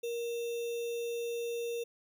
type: tone with sample-and-hold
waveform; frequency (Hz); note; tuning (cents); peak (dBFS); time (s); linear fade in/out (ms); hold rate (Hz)
sine; 470; A#4; +14; -33; 0.03-1.84; 10; 3150
effects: none